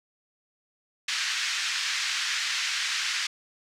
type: band-pass noise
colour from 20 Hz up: pink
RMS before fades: -29 dBFS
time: 1.08-3.27 s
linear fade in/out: 5 ms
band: 1600 to 6400 Hz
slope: 24 dB/octave
effects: none